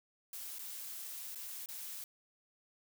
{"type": "noise with dropouts", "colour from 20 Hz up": "blue", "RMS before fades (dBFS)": -45, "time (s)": [0.33, 2.04], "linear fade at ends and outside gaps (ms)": 2, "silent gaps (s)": [[0.586, 0.591], [1.349, 1.356], [1.66, 1.687]], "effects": []}